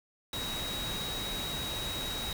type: tone in noise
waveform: sine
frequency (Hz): 3816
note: A#7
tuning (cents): +40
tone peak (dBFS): -36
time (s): 0.33-2.33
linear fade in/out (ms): 2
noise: pink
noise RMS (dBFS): -38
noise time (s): 0.33-2.33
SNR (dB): -1
effects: none